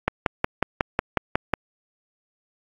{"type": "click train", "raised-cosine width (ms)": 0.5, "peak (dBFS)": -4, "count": 9, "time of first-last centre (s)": [0.08, 1.537], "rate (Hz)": 5.49, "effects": ["AAC 48 kbps"]}